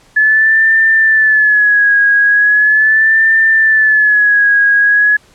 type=tone with vibrato; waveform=sine; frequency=1716 Hz; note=A6; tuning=44 cents flat; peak=-6 dBFS; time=0.16-5.17 s; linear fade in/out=10 ms; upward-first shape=sine; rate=0.39 Hz; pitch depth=71 cents each way; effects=pink hiss -47 dBFS RMS until 5.34 s + low-pass 9000 Hz 12 dB/octave